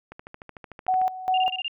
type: click train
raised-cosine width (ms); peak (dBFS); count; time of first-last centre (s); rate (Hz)
0.5; -25; 13; 0.12-1.016; 13.4
type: tone with tremolo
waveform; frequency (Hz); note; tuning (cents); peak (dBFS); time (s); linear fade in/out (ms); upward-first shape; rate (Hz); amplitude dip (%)
sine; 746; F#5; +14; -19; 0.88-1.61; 5; square; 2.5; 80
type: tone bursts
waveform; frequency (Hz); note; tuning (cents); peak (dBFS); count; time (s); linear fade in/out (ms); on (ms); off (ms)
sine; 2801; F7; +4; -26; 6; 1.34-1.681; 2; 36; 25
effects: none